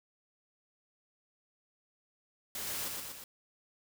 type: noise with echo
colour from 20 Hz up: white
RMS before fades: -39 dBFS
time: 2.55-2.88 s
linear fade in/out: 2 ms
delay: 120 ms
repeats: 3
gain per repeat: -3 dB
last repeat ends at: 3.24 s
effects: none